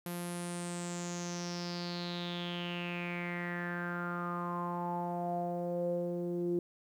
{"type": "tone with low-pass filter sweep", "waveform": "sawtooth", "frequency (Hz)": 174.61, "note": "F3", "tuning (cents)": 0, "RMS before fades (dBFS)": -37, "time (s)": [0.06, 6.59], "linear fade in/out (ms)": 2, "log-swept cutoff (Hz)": [12000, 360], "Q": 7.1, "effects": ["11-bit"]}